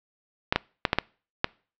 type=clicks; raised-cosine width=0.3 ms; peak=-4 dBFS; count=6; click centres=0.525 / 0.56 / 0.852 / 0.931 / 0.986 / 1.444 s; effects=noise-tail reverb RT60 0.4 s tail -25 dB re dry + low-pass 5000 Hz 12 dB/octave